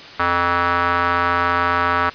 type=tone with band-pass filter; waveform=square; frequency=87.31 Hz; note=F2; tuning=in tune; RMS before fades=-18 dBFS; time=0.19-2.1 s; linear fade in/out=10 ms; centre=1300 Hz; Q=3.1; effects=white hiss -37 dBFS RMS until 2.14 s + resampled to 11025 Hz